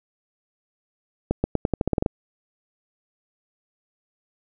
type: accelerating click train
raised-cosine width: 2 ms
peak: -7 dBFS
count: 11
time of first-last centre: 1.31-2.062 s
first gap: 130 ms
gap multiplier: 0.87
effects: none